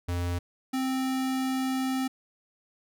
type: tone pair in turn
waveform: square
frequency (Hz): 87.7 / 261.9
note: F2 / C4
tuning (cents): +8 / +2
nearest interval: octave + perfect fifth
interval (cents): 1894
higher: second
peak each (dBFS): -28 / -27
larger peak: second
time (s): 0.08-0.39 / 0.73-2.08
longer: second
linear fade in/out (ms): 10
effects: none